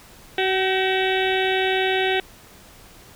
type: harmonic tone with a mistuned harmonic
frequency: 378 Hz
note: F#4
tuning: 37 cents sharp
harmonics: 1 / 2 / 4 / 5 / 6 / 7 / 8 / 9 / 10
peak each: -22 / -25 / -28 / -29 / -30 / -30 / -31 / -32 / -32 dBFS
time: 0.38-2.2 s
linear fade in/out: 2 ms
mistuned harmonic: 4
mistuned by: +29 cents
effects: pink hiss -47 dBFS RMS until 3.15 s